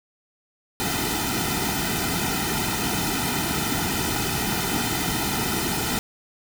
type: noise with comb filter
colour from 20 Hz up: pink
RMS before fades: -25 dBFS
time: 0.8-5.99 s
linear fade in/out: 0 ms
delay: 1.8 ms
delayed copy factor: -1
effects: none